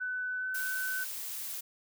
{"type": "tone with pitch glide", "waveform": "sine", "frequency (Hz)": [1501, 1514.9], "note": ["F#6", "F#6"], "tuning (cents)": [24, 40], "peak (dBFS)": -32, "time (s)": [0, 1.05], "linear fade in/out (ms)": 20, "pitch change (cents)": 16, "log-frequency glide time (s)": [0.37, 0.46]}
{"type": "noise", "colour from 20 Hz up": "blue", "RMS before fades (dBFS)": -39, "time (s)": [0.54, 1.61], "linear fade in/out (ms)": 10}
{"effects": []}